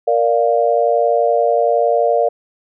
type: chord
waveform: sine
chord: Bb major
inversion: none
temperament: equal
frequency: 466.2 / 587.3 / 698.5 Hz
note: Bb4 / D5 / F5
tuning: 0 / 0 / 0 cents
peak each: -16 dBFS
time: 0.07-2.29 s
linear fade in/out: 10 ms
effects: none